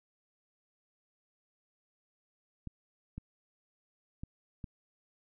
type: clicks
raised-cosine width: 5 ms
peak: -28 dBFS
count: 4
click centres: 2.673 / 3.18 / 4.235 / 4.642 s
effects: none